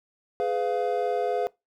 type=chord; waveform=triangle; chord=F diminished; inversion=first; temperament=just; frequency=419.1 / 502.9 / 698.5 Hz; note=Ab4 / Cb5 / F5; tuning=+16 / +31 / 0 cents; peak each=-26 dBFS; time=0.4-1.47 s; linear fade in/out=0 ms; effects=noise-tail reverb RT60 0.2 s tail -22 dB re dry